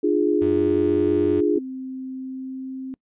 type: chord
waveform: sine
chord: D diminished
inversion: none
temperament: equal with one note detuned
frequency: 299.5 / 349.2 / 415.3 Hz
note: D4 / F4 / Ab4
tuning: +34 / 0 / 0 cents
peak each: -21 dBFS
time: 0.03-1.59 s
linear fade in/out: 10 ms
type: tone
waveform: 35% pulse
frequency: 92.8 Hz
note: F#2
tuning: 6 cents sharp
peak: -29 dBFS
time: 0.41-1.41 s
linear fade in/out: 10 ms
type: tone with pitch glide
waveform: sine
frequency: 261 to 262.7 Hz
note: C4 to C4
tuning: -4 to +7 cents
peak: -29 dBFS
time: 1.56-2.94 s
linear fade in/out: 0 ms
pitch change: +11 cents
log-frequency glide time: 2.14-2.69 s
effects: noise-tail reverb RT60 0.1 s tail -24 dB re dry + resampled to 8000 Hz